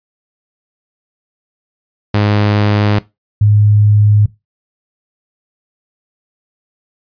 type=tone pair in turn; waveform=sawtooth / sine; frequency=103.83 / 104.55 Hz; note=G#2 / G#2; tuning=0 / +12 cents; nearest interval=unison; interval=12 cents; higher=second; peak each=-6 dBFS; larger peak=neither; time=2.14-2.99 / 3.41-4.26 s; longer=neither; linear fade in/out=5 ms; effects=noise-tail reverb RT60 0.2 s tail -18 dB re dry + resampled to 11025 Hz